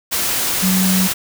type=tone in noise; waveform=sine; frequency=187.4 Hz; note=F#3; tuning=22 cents sharp; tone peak=-14 dBFS; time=0.62-1.08 s; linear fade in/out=20 ms; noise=white; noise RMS=-19 dBFS; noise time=0.11-1.14 s; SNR=+2 dB; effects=none